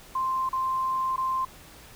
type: tone with dropouts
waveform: sine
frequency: 1046.5 Hz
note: C6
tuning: in tune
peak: -24 dBFS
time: 0.15-1.45 s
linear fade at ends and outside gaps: 5 ms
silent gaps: 0.491-0.529 / 1.162-1.178 s
effects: pink hiss -49 dBFS RMS until 1.95 s